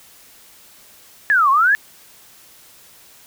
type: exponential two-way sweep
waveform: sine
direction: down then up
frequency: 1766 to 1046.5 to 1766 Hz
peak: -11 dBFS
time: 1.3-1.75 s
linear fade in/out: 0 ms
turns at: 1.5 s
effects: white hiss -47 dBFS RMS until 3.26 s